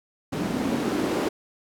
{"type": "noise with band-pass filter sweep", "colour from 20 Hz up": "white", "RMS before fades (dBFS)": -26, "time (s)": [0.32, 1.29], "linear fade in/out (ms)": 10, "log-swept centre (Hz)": [210, 340], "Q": 2.3, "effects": []}